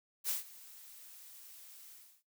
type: noise with ADSR envelope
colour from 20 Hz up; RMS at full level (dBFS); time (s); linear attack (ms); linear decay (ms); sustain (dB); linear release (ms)
blue; -33; 0.24-2.23; 52; 140; -21; 320
effects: noise-tail reverb RT60 0.2 s tail -19 dB re dry